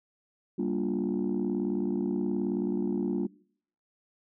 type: chord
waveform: sine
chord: G minor seventh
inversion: none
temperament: just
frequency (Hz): 196 / 235.2 / 294 / 352.8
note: G3 / Bb3 / D4 / F4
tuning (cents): 0 / +16 / +2 / +18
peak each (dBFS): -31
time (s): 0.58-3.27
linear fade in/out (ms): 10
effects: noise-tail reverb RT60 0.6 s tail -23 dB re dry + tanh soft clip ceiling -21 dBFS